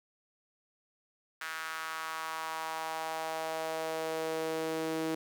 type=tone with high-pass filter sweep; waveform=sawtooth; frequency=160.3 Hz; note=E3; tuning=48 cents flat; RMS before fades=-36 dBFS; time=1.41-5.15 s; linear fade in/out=5 ms; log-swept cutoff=1500 to 350 Hz; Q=2.7; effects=none